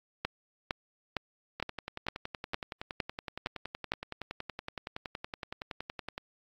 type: two click trains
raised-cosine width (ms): 0.3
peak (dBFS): -14 / -21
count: 9 / 50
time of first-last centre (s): 0.25-3.92 / 1.6-6.179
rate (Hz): 2.18 / 10.7
effects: AAC 48 kbps